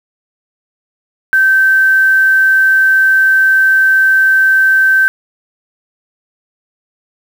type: tone with quantisation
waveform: sine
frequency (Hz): 1551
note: G6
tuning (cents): -19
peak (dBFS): -6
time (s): 1.33-5.08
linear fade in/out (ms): 0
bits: 5
effects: none